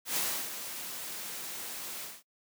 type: noise with ADSR envelope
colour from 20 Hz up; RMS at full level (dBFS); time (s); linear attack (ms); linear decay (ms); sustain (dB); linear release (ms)
white; -30; 0.05-2.23; 110; 340; -10; 220
effects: noise-tail reverb RT60 0.1 s tail -24 dB re dry + high-pass 150 Hz 12 dB/octave